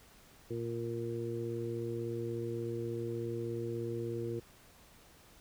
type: harmonic tone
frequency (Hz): 116.54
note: A#2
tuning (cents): 0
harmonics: 1 / 2 / 3 / 4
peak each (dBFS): -40 / -45 / -38 / -41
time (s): 0.5-4.4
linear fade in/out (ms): 10
effects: pink hiss -60 dBFS RMS until 5.4 s